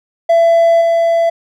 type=tone with level steps; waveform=triangle; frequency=670 Hz; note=E5; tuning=28 cents sharp; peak=-4 / -7 dBFS; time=0.29-1.3 s; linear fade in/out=10 ms; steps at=0.81 s; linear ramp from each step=5 ms; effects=tanh soft clip ceiling 0 dBFS